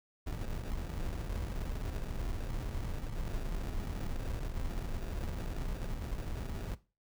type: noise with sample-and-hold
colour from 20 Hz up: brown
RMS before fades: -37 dBFS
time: 0.26-6.75 s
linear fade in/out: 10 ms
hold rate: 1050 Hz
effects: noise-tail reverb RT60 0.3 s tail -17 dB re dry